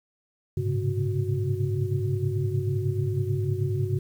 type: tone cluster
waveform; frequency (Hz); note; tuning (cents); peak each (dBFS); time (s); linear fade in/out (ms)
sine; 101.1 / 110.6 / 132.9 / 139.4 / 368.8; G#2 / A2 / C3 / C#3 / F#4; -46 / +9 / +27 / +10 / -6; -27 / -32 / -30 / -31 / -32; 0.57-3.99; 5
effects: 9-bit